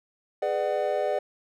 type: chord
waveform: triangle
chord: G# half-diminished seventh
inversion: none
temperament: just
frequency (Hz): 415.3 / 498.4 / 598 / 747.5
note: G#4 / B4 / D5 / F#5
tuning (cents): 0 / +16 / +31 / +17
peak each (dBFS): -29 / -29 / -25 / -29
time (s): 0.42-1.19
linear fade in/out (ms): 5
effects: none